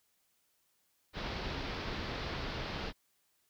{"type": "low-pass noise", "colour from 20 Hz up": "pink", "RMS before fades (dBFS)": -39, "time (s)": [1.13, 2.93], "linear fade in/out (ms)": 50, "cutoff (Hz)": 5000, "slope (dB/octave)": 48, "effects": ["white hiss -75 dBFS RMS until 3.49 s"]}